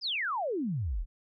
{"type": "exponential sweep", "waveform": "sine", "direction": "down", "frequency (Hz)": [5274, 32.7], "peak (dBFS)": -29, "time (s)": [0.01, 1.06], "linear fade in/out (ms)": 50, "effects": []}